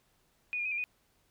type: tone with pitch steps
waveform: sine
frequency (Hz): 2467 / 2413 / 2520 / 2385 / 2476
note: D#7 / D7 / D#7 / D7 / D#7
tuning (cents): -15 / +46 / +21 / +26 / -9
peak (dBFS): -31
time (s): 0.53-0.84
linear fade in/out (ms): 0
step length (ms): 62
effects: pink hiss -71 dBFS RMS until 1.3 s